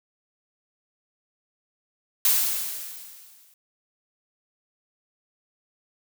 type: noise with exponential decay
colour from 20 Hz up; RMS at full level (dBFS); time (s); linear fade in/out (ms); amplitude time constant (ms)
blue; -18; 2.25-3.54; 2; 280
effects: none